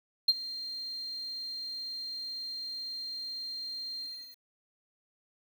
sine tone with ADSR envelope, 4186 Hz, C8, in tune, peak -16 dBFS, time 0.28-4.39 s, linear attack 8 ms, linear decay 36 ms, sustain -20 dB, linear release 380 ms, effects tanh soft clip ceiling -16 dBFS + 9-bit

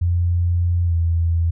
sine tone with pitch glide, 87 to 83.75 Hz, F2 to E2, -6 to +28 cents, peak -15 dBFS, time 0.01-1.51 s, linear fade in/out 10 ms, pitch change -66 cents, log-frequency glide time 0.85-0.94 s, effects none

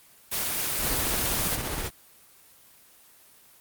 white noise, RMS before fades -28 dBFS, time 0.31-1.57 s, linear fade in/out 20 ms
pink noise with tremolo, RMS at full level -29 dBFS, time 0.78-1.91 s, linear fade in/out 50 ms, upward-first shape square, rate 15 Hz, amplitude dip 25%
effects white hiss -55 dBFS RMS until 3.6 s + Opus 24 kbps

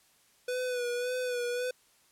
square tone with vibrato, 493.9 Hz, B4, in tune, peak -31 dBFS, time 0.48-1.71 s, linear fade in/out 5 ms, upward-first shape sine, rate 1.8 Hz, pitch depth 40 cents each way, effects white hiss -65 dBFS RMS until 2.11 s + low-pass 12000 Hz 12 dB/octave

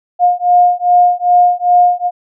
sine beating tone pair, 711 / 713.5 Hz, F5 / F5, +31 / +37 cents, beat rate 2.5 Hz, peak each -10 dBFS, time 0.19-2.11 s, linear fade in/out 50 ms, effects none

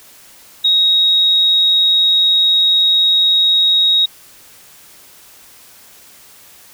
sine tone, 3778 Hz, A#7, 22 cents sharp, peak -9 dBFS, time 0.64-4.06 s, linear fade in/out 10 ms, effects white hiss -43 dBFS RMS until 6.73 s

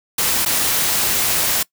white noise with dropouts, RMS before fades -18 dBFS, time 0.18-1.63 s, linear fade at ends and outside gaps 5 ms, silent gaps 0.451-0.459 s, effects noise-tail reverb RT60 0.1 s tail -22 dB re dry

